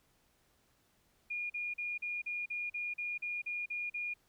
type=tone bursts; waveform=sine; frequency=2430 Hz; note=D#7; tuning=42 cents flat; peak=-35 dBFS; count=12; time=1.3-4.14 s; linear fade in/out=10 ms; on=200 ms; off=40 ms; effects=pink hiss -72 dBFS RMS until 4.28 s